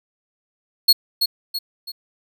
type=tone with echo; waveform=45% pulse; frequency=4328 Hz; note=C#8; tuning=42 cents flat; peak=-8 dBFS; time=0.88-0.93 s; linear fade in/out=10 ms; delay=330 ms; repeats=3; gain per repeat=-7 dB; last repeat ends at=1.92 s; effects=none